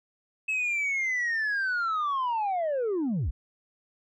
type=linear sweep; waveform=sine; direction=down; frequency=2604 to 43.87 Hz; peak=-23 dBFS; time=0.48-3.31 s; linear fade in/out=10 ms; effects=tanh soft clip ceiling -24 dBFS